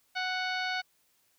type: harmonic tone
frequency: 740 Hz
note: F#5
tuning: in tune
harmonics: 1 / 2 / 3 / 4 / 5 / 6 / 7 / 8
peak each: -35 / -34 / -37 / -42 / -42 / -40 / -53 / -54 dBFS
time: 0.15-0.82 s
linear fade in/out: 20 ms
effects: white hiss -70 dBFS RMS until 1.38 s